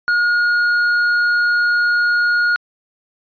triangle tone with tanh clipping, 1436 Hz, F6, 48 cents sharp, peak -14 dBFS, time 0.08-2.56 s, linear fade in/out 0 ms, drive 10 dB, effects resampled to 11025 Hz

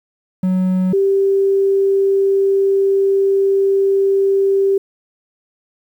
triangle / sine tone pair in turn, 185.2 / 391.7 Hz, F#3 / G4, +2 / -1 cents, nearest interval octave + minor second, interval 1297 cents, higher second, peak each -11 dBFS, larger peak neither, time 0.43-0.93 / 0.93-4.78 s, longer second, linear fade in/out 5 ms, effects 8-bit

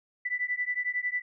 sine beating tone pair, 1975.5 / 1986.5 Hz, B6 / B6, 0 / +10 cents, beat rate 11 Hz, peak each -31 dBFS, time 0.25-1.22 s, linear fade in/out 10 ms, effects none

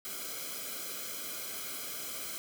white noise with comb filter, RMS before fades -40 dBFS, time 0.05-2.38 s, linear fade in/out 0 ms, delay 1.1 ms, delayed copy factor -0.95, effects none

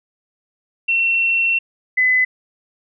sine tone pair in turn, 2713 / 2015 Hz, E7 / B6, +49 / +34 cents, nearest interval perfect fourth, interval 515 cents, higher first, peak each -14 / -12 dBFS, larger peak second, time 0.88-1.59 / 1.97-2.25 s, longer first, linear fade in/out 10 ms, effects none

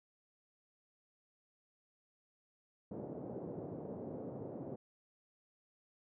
white band-pass noise, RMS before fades -45 dBFS, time 2.91-4.76 s, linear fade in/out 5 ms, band 110 to 540 Hz, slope 24 dB/octave, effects none

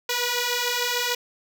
5% pulse beating tone pair, 482 / 488.8 Hz, B4 / B4, -42 / -18 cents, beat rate 6.8 Hz, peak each -16 / -13 dBFS, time 0.09-1.15 s, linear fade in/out 5 ms, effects none

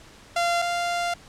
sawtooth tone pair in turn, 690 / 695.6 Hz, F5 / F5, -21 / -7 cents, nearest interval unison, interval 14 cents, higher second, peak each -17 / -20 dBFS, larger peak first, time 0.36-0.62 / 0.62-1.14 s, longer second, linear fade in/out 5 ms, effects pink hiss -49 dBFS RMS until 1.28 s + low-pass 8000 Hz 12 dB/octave

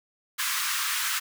pink high-pass noise, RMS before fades -28 dBFS, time 0.38-1.2 s, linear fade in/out 20 ms, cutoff 1100 Hz, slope 48 dB/octave, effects none

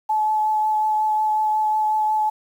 sine tone with vibrato, 860 Hz, A5, 40 cents flat, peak -17 dBFS, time 0.09-2.3 s, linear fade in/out 10 ms, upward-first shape triangle, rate 5.5 Hz, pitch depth 12 cents each way, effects 8-bit

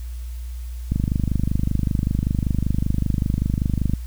click train, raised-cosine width 5 ms, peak -8 dBFS, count 77, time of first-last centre 0.92-3.936 s, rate 25.2 Hz, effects added 60 Hz sine -28 dBFS peak until 4.06 s + white hiss -50 dBFS RMS until 4.06 s

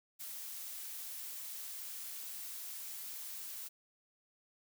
blue noise, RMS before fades -45 dBFS, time 0.19-3.69 s, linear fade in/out 20 ms, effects none

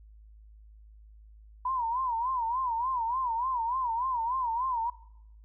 sine tone with vibrato, 976 Hz, B5, 21 cents flat, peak -27 dBFS, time 1.65-4.9 s, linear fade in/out 5 ms, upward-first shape sine, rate 3.4 Hz, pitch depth 140 cents each way, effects noise-tail reverb RT60 0.8 s tail -21 dB re dry + added 53 Hz sine -50 dBFS peak until 5.44 s

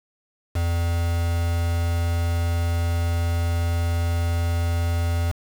triangle tone with quantisation, 85.1 Hz, F2, 44 cents flat, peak -18 dBFS, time 0.55-5.32 s, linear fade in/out 10 ms, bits 5, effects none

